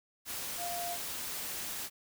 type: tone in noise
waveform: sine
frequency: 698 Hz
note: F5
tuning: 1 cent flat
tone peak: -37 dBFS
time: 0.57-0.98 s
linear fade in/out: 50 ms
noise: white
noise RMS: -39 dBFS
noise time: 0.25-1.9 s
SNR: -1 dB
effects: none